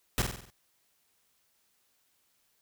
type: noise with echo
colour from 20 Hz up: pink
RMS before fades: -27 dBFS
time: 0.18-0.22 s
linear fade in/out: 0 ms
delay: 47 ms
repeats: 6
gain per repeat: -5 dB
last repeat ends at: 0.502 s
effects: white hiss -72 dBFS RMS until 2.61 s